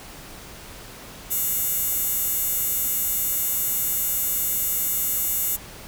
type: tone with high-pass filter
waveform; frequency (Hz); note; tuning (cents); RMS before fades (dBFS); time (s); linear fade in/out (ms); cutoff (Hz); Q
15% pulse; 715; F5; +41; -24; 1.3-5.57; 20; 11000; 1.2
effects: pink hiss -41 dBFS RMS until 5.87 s